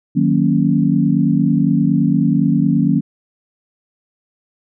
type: chord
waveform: sine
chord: D# minor seventh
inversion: none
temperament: equal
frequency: 155.56 / 185 / 233.1 / 277.2 Hz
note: D#3 / F#3 / A#3 / C#4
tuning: 0 / 0 / 0 / 0 cents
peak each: -17 dBFS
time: 0.15-3.01 s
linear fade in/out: 20 ms
effects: none